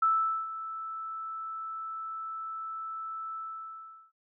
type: tone with ADSR envelope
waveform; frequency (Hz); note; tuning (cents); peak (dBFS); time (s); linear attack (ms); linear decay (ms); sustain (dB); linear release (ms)
sine; 1317; E6; -2; -21; 0.02-4.12; 7; 440; -14; 760
effects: none